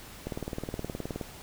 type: click train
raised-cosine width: 2 ms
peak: -20 dBFS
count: 19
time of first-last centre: 0.27-1.212 s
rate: 19.1 Hz
effects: pink hiss -47 dBFS RMS until 1.42 s